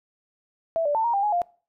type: tone with pitch steps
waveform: sine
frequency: 659 / 584 / 891 / 939 / 796 / 836 / 700 Hz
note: E5 / D5 / A5 / A#5 / G5 / G#5 / F5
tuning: -1 / -10 / +22 / +12 / +26 / +11 / +4 cents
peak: -20 dBFS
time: 0.76-1.418 s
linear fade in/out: 0 ms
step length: 94 ms
effects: noise-tail reverb RT60 0.4 s tail -23 dB re dry